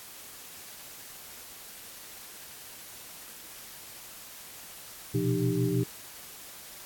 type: tone cluster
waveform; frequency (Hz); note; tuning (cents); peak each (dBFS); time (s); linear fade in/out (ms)
sine; 120 / 126.2 / 172.2 / 303.9 / 393.6; B2 / B2 / F3 / D#4 / G4; -49 / +38 / -24 / -41 / +7; -31; 5.14-5.84; 10
effects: white hiss -46 dBFS RMS until 6.85 s + AAC 64 kbps